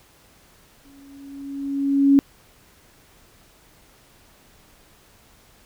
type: tone with exponential growth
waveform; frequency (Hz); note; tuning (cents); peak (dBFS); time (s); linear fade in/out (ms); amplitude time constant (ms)
sine; 277.9; C#4; +4; -9; 0.85-2.19; 0; 290
effects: pink hiss -54 dBFS RMS until 5.65 s